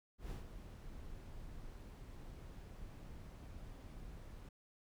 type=noise with ADSR envelope; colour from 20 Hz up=brown; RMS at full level=-43 dBFS; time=0.18-4.49 s; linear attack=120 ms; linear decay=140 ms; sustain=-8 dB; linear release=5 ms; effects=none